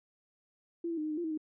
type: tone with pitch steps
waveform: sine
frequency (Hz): 338.6 / 332.3 / 305.7 / 309.1 / 304.3 / 345.6 / 318.2 / 309.3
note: E4 / E4 / D#4 / D#4 / D#4 / F4 / D#4 / D#4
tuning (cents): +46 / +14 / -30 / -11 / -38 / -18 / +39 / -10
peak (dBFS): -32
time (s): 0.84-1.376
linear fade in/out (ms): 5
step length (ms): 67
effects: none